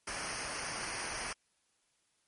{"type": "noise with comb filter", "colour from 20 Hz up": "pink", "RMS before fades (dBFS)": -39, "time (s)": [0.07, 1.33], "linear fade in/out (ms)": 5, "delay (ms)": 0.27, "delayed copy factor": -0.75, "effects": ["white hiss -75 dBFS RMS until 2.27 s", "MP3 48 kbps"]}